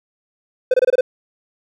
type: tone bursts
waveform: triangle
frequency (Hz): 508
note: B4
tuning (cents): +49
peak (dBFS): -8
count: 6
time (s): 0.71-1.01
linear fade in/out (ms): 5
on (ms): 30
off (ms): 24
effects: none